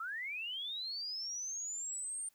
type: linear sweep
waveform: sine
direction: up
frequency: 1272 to 8930 Hz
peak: -38 dBFS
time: 0-2.29 s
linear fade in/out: 5 ms
effects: white hiss -72 dBFS RMS until 2.34 s